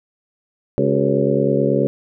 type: harmonic tone with a mistuned harmonic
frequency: 69.3 Hz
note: C#2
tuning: in tune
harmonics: 2 / 3 / 4 / 5 / 6 / 7 / 8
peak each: -22 / -22 / -22 / -22 / -22 / -22 / -22 dBFS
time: 0.78-1.87 s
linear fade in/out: 0 ms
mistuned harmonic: 5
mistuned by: +110 cents
effects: none